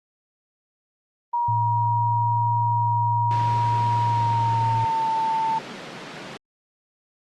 sine tone with pitch glide, 952 to 893.4 Hz, A#5 to A5, +36 to +26 cents, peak -20 dBFS, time 1.33-5.59 s, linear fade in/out 10 ms, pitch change -110 cents, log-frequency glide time 4.02-5.1 s
sine tone, 112.6 Hz, A2, 40 cents sharp, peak -23 dBFS, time 1.48-4.85 s, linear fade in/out 5 ms
pink high-pass noise, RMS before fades -36 dBFS, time 3.31-6.37 s, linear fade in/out 0 ms, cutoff 130 Hz, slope 96 dB/octave
effects low-pass 4000 Hz 12 dB/octave + Opus 32 kbps

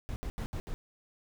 brown noise bursts at uneven times, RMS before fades -36 dBFS, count 5, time 0.09-0.16 / 0.23-0.3 / 0.38-0.46 / 0.53-0.6 / 0.67-0.74 s, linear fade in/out 0 ms, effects none

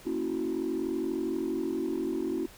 sine chord, F# dominant seventh, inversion first, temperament equal, 233.1 / 277.2 / 329.6 / 370 Hz, A#3 / C#4 / E4 / F#4, 0 / 0 / 0 / 0 cents, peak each -37 / -33 / -31 / -32 dBFS, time 0.05-2.47 s, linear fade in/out 20 ms, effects tanh soft clip ceiling -23 dBFS + pink hiss -52 dBFS RMS until 2.57 s

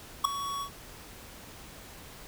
square tone with ADSR envelope, 1121 Hz, C#6, 19 cents sharp, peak -17 dBFS, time 0.24-0.7 s, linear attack 11 ms, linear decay 3 ms, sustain -16 dB, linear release 85 ms, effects pink hiss -48 dBFS RMS until 2.27 s

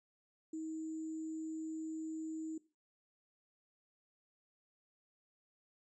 sine tone with sample-and-hold, 317.3 Hz, D#4, 34 cents sharp, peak -39 dBFS, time 0.53-2.58 s, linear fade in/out 5 ms, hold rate 7350 Hz, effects noise-tail reverb RT60 0.3 s tail -18 dB re dry + resampled to 22050 Hz

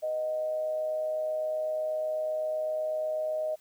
sine tone with amplitude modulation, 622.3 Hz, D#5, in tune, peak -26 dBFS, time 0.02-3.56 s, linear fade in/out 20 ms, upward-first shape sine, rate 128 Hz, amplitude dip 40%, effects white hiss -63 dBFS RMS until 3.6 s

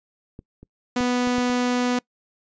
clicks, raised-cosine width 3 ms, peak -25 / -30 / -20 / -25 / -21 / -29 dBFS, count 6, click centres 0.391 / 0.63 / 1.007 / 1.273 / 1.383 / 1.499 s
sawtooth tone, 246.9 Hz, B3, in tune, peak -16 dBFS, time 0.96-1.99 s, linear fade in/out 5 ms
effects noise-tail reverb RT60 0.1 s tail -24 dB re dry + resampled to 16000 Hz

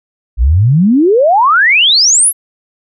sine exponential sweep, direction up, 52.9 to 11770 Hz, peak -5 dBFS, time 0.37-2.33 s, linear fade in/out 50 ms, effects none

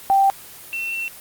sine tone pair in turn, 784 / 2702 Hz, G5 / E7, 0 / +42 cents, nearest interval octave + major sixth, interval 2142 cents, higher second, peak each -12 / -23 dBFS, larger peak first, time 0.1-0.3 / 0.73-1.08 s, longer second, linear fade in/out 0 ms, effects white hiss -40 dBFS RMS until 1.2 s + Opus 24 kbps

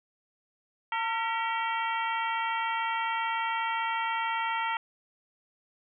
harmonic tone with a mistuned harmonic, 454.5 Hz, A#4, 44 cents flat, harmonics 2 / 3 / 4 / 5 / 6 / 7, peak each -30 / -34 / -36 / -38 / -40 / -41 dBFS, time 0.92-4.77 s, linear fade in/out 2 ms, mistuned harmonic 4, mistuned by +97 cents, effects none

